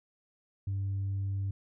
sine tone, 98 Hz, G2, in tune, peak -28 dBFS, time 0.67-1.51 s, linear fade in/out 5 ms, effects tanh soft clip ceiling -28 dBFS

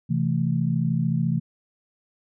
sine chord, A minor, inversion first, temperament equal, 130.81 / 164.81 / 220 Hz, C3 / E3 / A3, 0 / 0 / 0 cents, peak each -25 / -23 / -27 dBFS, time 0.09-1.4 s, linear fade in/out 20 ms, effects none

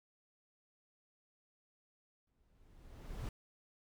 brown noise with exponential growth, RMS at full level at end -39 dBFS, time 2.27-3.29 s, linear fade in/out 2 ms, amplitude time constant 220 ms, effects none

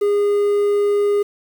triangle tone with quantisation, 409.2 Hz, G#4, 26 cents flat, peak -12 dBFS, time 0.01-1.23 s, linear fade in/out 10 ms, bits 7, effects none

